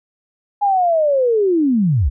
sine linear sweep, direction down, 830.6 to 52.4 Hz, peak -12 dBFS, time 0.61-2.1 s, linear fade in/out 20 ms, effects none

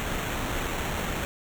pink noise with sample-and-hold, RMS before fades -30 dBFS, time 0-1.25 s, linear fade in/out 0 ms, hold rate 4900 Hz, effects none

